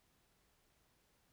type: silence
effects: pink hiss -75 dBFS RMS until 1.32 s